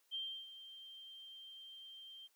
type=tone with ADSR envelope; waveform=sine; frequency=3156 Hz; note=G7; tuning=11 cents sharp; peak=-38 dBFS; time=0.11-2.28 s; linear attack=33 ms; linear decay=320 ms; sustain=-13 dB; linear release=21 ms; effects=white hiss -75 dBFS RMS until 2.35 s + high-pass 400 Hz 12 dB/octave